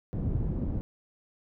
pink low-pass noise, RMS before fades -30 dBFS, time 0.13-0.81 s, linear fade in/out 0 ms, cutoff 240 Hz, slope 12 dB/octave, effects none

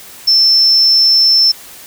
sine tone, 5330 Hz, E8, 18 cents sharp, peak -6 dBFS, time 0.27-1.52 s, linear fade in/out 10 ms, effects white hiss -35 dBFS RMS until 1.86 s

